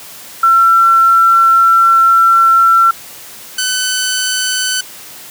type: tone pair in turn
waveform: sine / 10% pulse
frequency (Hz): 1351 / 1508.8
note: E6 / F#6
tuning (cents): +42 / +33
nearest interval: major second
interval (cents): 191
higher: second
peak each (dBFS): -5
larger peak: neither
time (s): 0.43-2.91 / 3.58-4.81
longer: first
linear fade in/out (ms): 5
effects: white hiss -33 dBFS RMS until 5.3 s + high-pass 80 Hz 12 dB/octave